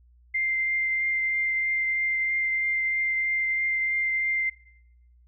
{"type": "tone with vibrato", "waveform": "sine", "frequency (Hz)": 2093, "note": "C7", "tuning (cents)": 0, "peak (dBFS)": -23, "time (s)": [0.34, 4.5], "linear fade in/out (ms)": 10, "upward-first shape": "triangle", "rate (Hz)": 3.1, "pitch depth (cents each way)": 8, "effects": ["noise-tail reverb RT60 0.8 s tail -20 dB re dry", "added 60 Hz sine -54 dBFS peak until 5.27 s"]}